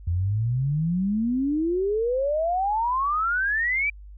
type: exponential sweep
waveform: sine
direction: up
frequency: 82.41 to 2363 Hz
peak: -21 dBFS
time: 0.07-3.9 s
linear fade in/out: 5 ms
effects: added 50 Hz sine -40 dBFS peak until 4.17 s